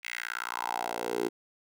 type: tone with high-pass filter sweep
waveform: 10% pulse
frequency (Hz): 59.1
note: A#1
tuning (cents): +24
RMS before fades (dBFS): -34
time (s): 0.03-1.29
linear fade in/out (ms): 20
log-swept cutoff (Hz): 2300 to 360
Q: 4
effects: none